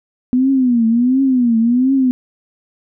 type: tone with vibrato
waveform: sine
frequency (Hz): 246.9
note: B3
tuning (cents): 0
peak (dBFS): -10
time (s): 0.33-2.11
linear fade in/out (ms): 0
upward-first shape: triangle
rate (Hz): 1.4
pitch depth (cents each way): 180
effects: none